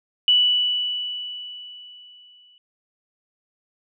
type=tone with exponential decay; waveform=sine; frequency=2960 Hz; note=F#7; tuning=in tune; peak=-12 dBFS; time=0.28-2.58 s; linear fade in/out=1 ms; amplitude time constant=500 ms; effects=none